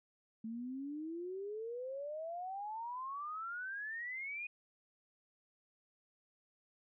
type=exponential sweep; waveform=sine; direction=up; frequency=218.9 to 2489 Hz; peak=-40 dBFS; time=0.44-4.47 s; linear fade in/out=5 ms; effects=none